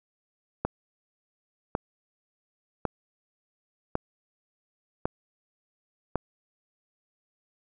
click train, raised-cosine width 1 ms, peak -12 dBFS, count 6, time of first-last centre 0.65-6.157 s, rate 0.908 Hz, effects none

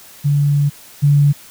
sine tone pair in turn, 144 / 144 Hz, D3 / D3, -34 / -34 cents, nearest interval unison, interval 0 cents, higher neither, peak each -11 / -8 dBFS, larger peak second, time 0.24-0.7 / 1.02-1.33 s, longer first, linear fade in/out 20 ms, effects white hiss -41 dBFS RMS until 1.5 s

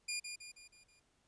15% pulse tone with echo, 2418 Hz, D7, 50 cents sharp, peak -30 dBFS, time 0.08-0.2 s, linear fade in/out 10 ms, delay 160 ms, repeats 5, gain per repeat -6 dB, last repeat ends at 1 s, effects pink hiss -75 dBFS RMS until 1.27 s + resampled to 22050 Hz

